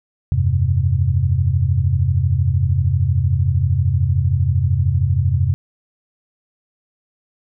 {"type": "chord", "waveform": "sine", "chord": "F suspended second", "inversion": "none", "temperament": "equal with one note detuned", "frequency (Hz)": [85.07, 98, 130.81], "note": ["F2", "G2", "C3"], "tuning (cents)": [-45, 0, 0], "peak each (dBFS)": -18, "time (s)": [0.32, 5.54], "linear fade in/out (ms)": 0, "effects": []}